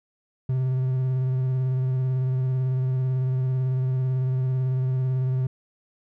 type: tone with vibrato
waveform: triangle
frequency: 129.5 Hz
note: C3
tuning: 17 cents flat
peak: -19 dBFS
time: 0.49-5.47 s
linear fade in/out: 5 ms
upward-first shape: square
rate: 18 Hz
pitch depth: 19 cents each way
effects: none